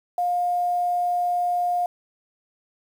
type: tone with quantisation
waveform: sine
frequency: 709 Hz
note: F5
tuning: 26 cents sharp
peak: -20 dBFS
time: 0.18-1.86 s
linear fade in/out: 2 ms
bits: 8
effects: none